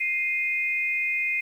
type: tone pair together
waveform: sine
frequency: 2100 / 2484 Hz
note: C7 / D#7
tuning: +6 / -3 cents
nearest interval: minor third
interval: 291 cents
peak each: -26 dBFS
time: 0-1.41 s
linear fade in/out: 10 ms
effects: 9-bit